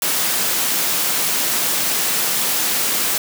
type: high-pass noise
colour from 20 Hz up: white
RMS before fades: -19 dBFS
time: 0.02-3.18 s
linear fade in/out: 2 ms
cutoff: 140 Hz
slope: 24 dB/octave
effects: none